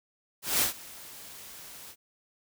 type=noise with ADSR envelope; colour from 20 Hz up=white; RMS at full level=-24 dBFS; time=0.42-1.96 s; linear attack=190 ms; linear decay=120 ms; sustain=-22 dB; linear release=56 ms; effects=none